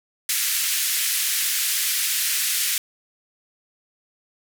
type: band-pass noise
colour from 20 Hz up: white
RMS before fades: -23 dBFS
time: 0.29-2.78 s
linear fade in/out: 2 ms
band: 1700 to 15000 Hz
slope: 24 dB/octave
effects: none